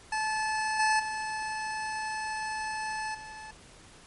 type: tone with level steps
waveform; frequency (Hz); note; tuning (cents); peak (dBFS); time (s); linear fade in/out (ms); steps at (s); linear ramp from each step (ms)
25% pulse; 868; A5; -24; -24 / -19 / -28 / -38; 0.12-3.51; 5; 0.79 / 0.99 / 3.14; 10
effects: pink hiss -53 dBFS RMS until 4.06 s + MP3 48 kbps